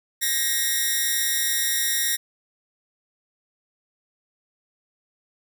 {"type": "tone with amplitude modulation", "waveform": "5% pulse", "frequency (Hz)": 1873, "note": "A#6", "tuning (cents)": 8, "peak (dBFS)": -7, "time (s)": [0.21, 2.17], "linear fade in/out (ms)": 20, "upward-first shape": "sine", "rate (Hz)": 261, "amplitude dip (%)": 75, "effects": []}